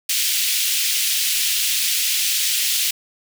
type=high-pass noise; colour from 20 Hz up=pink; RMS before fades=-20 dBFS; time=0.09-2.91 s; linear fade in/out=5 ms; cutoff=2600 Hz; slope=24 dB/octave; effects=none